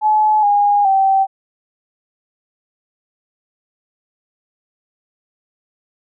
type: tone with pitch steps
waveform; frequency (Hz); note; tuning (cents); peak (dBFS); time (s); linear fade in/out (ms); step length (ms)
sine; 856 / 818 / 775; A5 / G#5 / G5; -48 / -26 / -20; -10; 0.01-1.27; 50; 420
effects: none